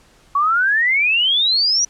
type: exponential sweep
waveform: sine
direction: up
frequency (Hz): 1108.7 to 5920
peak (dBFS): -13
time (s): 0.35-1.85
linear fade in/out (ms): 5
effects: pink hiss -52 dBFS RMS until 1.89 s + low-pass 9000 Hz 12 dB/octave